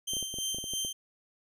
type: tone with tremolo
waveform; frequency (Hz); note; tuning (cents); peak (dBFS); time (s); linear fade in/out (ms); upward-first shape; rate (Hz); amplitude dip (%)
20% pulse; 3136; G7; 0; -25; 0.07-0.93; 10; sine; 3.1; 55
type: clicks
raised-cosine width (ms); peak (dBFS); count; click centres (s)
2; -30; 10; 0.135 / 0.168 / 0.227 / 0.341 / 0.386 / 0.546 / 0.585 / 0.641 / 0.736 / 0.849
effects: none